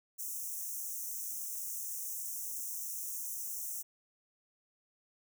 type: high-pass noise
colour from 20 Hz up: white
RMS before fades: -40 dBFS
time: 0.18-3.83 s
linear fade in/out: 20 ms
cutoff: 5700 Hz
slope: 96 dB/octave
effects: none